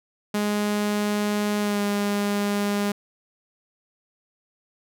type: tone with pitch glide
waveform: sawtooth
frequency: 207.7 to 203.8 Hz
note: G#3 to G#3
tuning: 0 to -32 cents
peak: -18 dBFS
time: 0.34-2.92 s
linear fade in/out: 5 ms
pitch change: -32 cents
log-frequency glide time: 1.6-1.81 s
effects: none